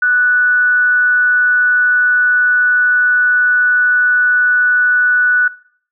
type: tone with amplitude modulation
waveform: sine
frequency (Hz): 1479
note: F#6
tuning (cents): -1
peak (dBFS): -8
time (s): 0.02-5.48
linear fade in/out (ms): 5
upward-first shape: sine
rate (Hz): 271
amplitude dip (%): 30
effects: noise-tail reverb RT60 0.6 s tail -21 dB re dry